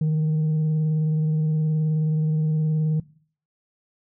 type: tone with vibrato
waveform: sine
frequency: 155.56 Hz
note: D#3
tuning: in tune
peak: -16 dBFS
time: 0.01-3 s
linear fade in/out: 5 ms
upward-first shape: square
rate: 19 Hz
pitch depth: 17 cents each way
effects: noise-tail reverb RT60 0.5 s tail -21 dB re dry + tanh soft clip ceiling -18 dBFS